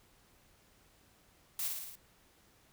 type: noise with echo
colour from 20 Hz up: blue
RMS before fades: -36 dBFS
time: 1.59-1.68 s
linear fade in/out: 2 ms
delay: 55 ms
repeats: 5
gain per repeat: -3 dB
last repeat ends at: 1.955 s
effects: pink hiss -66 dBFS RMS until 2.72 s